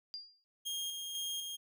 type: tone with exponential decay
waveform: sine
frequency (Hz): 4798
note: D8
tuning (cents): +36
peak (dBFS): -38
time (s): 0.14-0.44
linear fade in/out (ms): 0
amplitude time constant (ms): 65
type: tone with tremolo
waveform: sawtooth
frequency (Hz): 3235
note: G#7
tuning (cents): -46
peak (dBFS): -33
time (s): 0.65-1.57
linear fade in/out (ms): 20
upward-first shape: square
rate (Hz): 2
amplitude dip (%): 35
effects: none